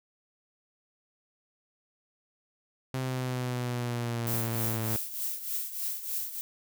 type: exponential sweep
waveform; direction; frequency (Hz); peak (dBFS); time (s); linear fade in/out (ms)
sawtooth; down; 130.81 to 110; -26; 2.94-4.96; 0
type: noise with tremolo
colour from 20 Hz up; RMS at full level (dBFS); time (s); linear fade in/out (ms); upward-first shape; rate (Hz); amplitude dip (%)
violet; -31; 4.27-6.41; 0; triangle; 3.3; 75
effects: none